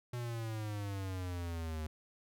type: exponential sweep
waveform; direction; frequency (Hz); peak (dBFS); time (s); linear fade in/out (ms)
square; down; 122.9 to 76.7; -38; 0.13-1.87; 5
effects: none